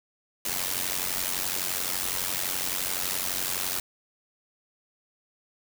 white noise with amplitude modulation, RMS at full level -26 dBFS, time 0.45-3.8 s, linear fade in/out 5 ms, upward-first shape sine, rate 91.8 Hz, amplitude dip 80%, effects none

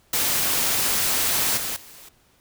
white noise with level steps, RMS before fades -22 / -28 / -45 dBFS, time 0.13-2.09 s, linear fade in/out 5 ms, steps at 1.57 / 1.76 s, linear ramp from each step 5 ms, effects pink hiss -60 dBFS RMS until 2.4 s

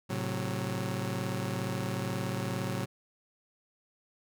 sawtooth chord, F# diminished, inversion first, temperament just, 111 / 133.2 / 185 Hz, A2 / C3 / F#3, +16 / +31 / 0 cents, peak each -32 dBFS, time 0.09-2.86 s, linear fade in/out 20 ms, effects none

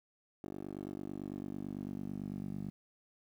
10% pulse tone with band-pass filter sweep, 49 Hz, G1, in tune, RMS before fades -42 dBFS, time 0.44-2.7 s, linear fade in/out 0 ms, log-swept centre 380 to 190 Hz, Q 2.1, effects 11-bit

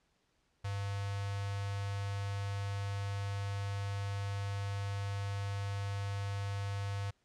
square tone with notch filter, 100 Hz, G2, 35 cents sharp, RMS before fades -37 dBFS, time 0.64-7.11 s, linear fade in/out 10 ms, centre 280 Hz, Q 0.64, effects pink hiss -75 dBFS RMS until 7.24 s + low-pass 7000 Hz 12 dB/octave

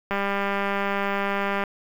click train, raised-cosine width 0.5 ms, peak -11 dBFS, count 305, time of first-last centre 0.11-1.638 s, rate 199 Hz, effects 7-bit

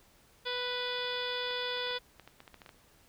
harmonic tone, 493.9 Hz, B4, in tune, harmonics 1 / 2 / 3 / 4 / 5 / 6 / 7 / 8 / 9 / 10, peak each -38 / -42 / -41 / -44 / -45 / -47 / -37 / -48 / -47 / -48 dBFS, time 0.45-1.99 s, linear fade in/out 20 ms
clicks, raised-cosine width 0.3 ms, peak -33 dBFS, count 12, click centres 1.508 / 1.772 / 1.871 / 1.91 / 2.197 / 2.276 / 2.404 / 2.478 / 2.543 / 2.618 / 2.662 / 2.692 s
effects pink hiss -63 dBFS RMS until 3.08 s

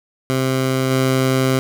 15% pulse tone with level steps, 131.3 Hz, C3, 6 cents sharp, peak -10 / -8 dBFS, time 0.3-1.59 s, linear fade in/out 0 ms, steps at 0.9 s, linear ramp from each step 20 ms, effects none

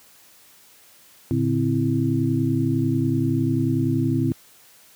sine tone cluster, 112.3 / 143.2 / 260.3 / 329.8 Hz, A2 / D3 / C4 / E4, +36 / -43 / -9 / +1 cents, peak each -24 / -24 / -23 / -25 dBFS, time 1.31-4.32 s, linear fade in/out 0 ms, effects white hiss -52 dBFS RMS until 4.95 s + high-pass 60 Hz 12 dB/octave

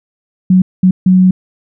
sine tone bursts at uneven times, 185 Hz, F#3, in tune, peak -4 dBFS, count 3, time 0.5-0.62 / 0.83-0.91 / 1.06-1.31 s, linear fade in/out 5 ms, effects none

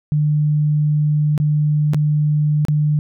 sine tone with dropouts, 150 Hz, D3, 37 cents sharp, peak -13 dBFS, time 0.12-2.99 s, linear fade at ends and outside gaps 0 ms, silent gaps 1.378-1.4 / 1.935-1.945 / 2.651-2.684 s, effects none

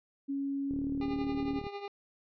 sine tone, 277.2 Hz, C#4, in tune, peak -31 dBFS, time 0.28-1.6 s, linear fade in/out 20 ms
click train, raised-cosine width 3 ms, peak -29 dBFS, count 37, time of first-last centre 0.71-1.667 s, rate 37.6 Hz
25% pulse tone with tremolo, 403.7 Hz, G#4, 49 cents flat, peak -32 dBFS, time 1.01-1.88 s, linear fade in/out 2 ms, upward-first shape triangle, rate 11 Hz, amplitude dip 70%
effects resampled to 11025 Hz

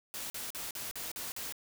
white noise bursts, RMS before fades -40 dBFS, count 7, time 0.14-1.524 s, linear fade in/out 0 ms, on 160 ms, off 44 ms, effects none

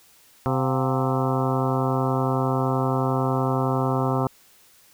harmonic tone with a mistuned harmonic, 130.81 Hz, C3, in tune, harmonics 1 / 2 / 3 / 4 / 5 / 6 / 7 / 8 / 9 / 10, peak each -24 / -27 / -29 / -30 / -31 / -32 / -32 / -33 / -34 / -34 dBFS, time 0.46-4.27 s, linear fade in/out 0 ms, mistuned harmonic 5, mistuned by +99 cents, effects white hiss -55 dBFS RMS until 4.93 s

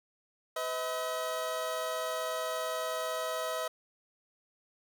25% pulse tone pair together, 504 / 639.6 Hz, B4 / D#5, +35 / +48 cents, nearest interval major third, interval 413 cents, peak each -34 / -30 dBFS, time 0.56-3.68 s, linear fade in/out 5 ms, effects none

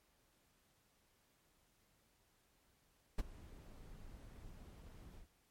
brown noise with ADSR envelope, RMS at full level -34 dBFS, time 3.18-5.28 s, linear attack 12 ms, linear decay 23 ms, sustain -21 dB, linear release 110 ms, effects pink hiss -75 dBFS RMS until 5.5 s + MP3 64 kbps

